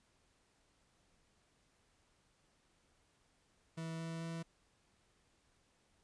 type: tone with pitch steps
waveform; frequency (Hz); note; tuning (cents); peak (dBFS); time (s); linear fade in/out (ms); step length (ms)
40% pulse; 163.2 / 164.24 / 165.29; E3 / E3 / E3; -17 / -6 / +5; -40; 3.77-4.43; 10; 220
effects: pink hiss -74 dBFS RMS until 6.03 s + resampled to 22050 Hz

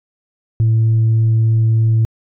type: tone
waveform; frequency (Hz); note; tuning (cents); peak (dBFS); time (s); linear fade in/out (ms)
sine; 112.1; A2; +33; -8; 0.6-2.05; 0
effects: tanh soft clip ceiling -8 dBFS

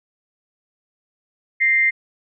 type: tone pair together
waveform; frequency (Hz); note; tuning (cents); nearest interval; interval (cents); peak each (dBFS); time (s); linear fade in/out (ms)
sine; 1851.5 / 2093; A#6 / C7; -12 / 0; major second; 212; -22 / -14; 1.6-1.91; 20
effects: none

